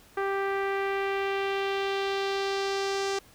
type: tone with low-pass filter sweep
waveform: sawtooth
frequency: 392.7 Hz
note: G4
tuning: 3 cents sharp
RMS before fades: -29 dBFS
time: 0.17-3.19 s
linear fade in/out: 5 ms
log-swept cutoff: 1600 to 6200 Hz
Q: 1.7
effects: pink hiss -56 dBFS RMS until 3.34 s